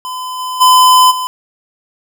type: tone with level steps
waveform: square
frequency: 1015 Hz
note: B5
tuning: 47 cents sharp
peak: -21 / -19 / -5 / -17 dBFS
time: 0.05-1.27 s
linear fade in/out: 0 ms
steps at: 0.38 / 0.6 / 1.1 s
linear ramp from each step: 20 ms
effects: none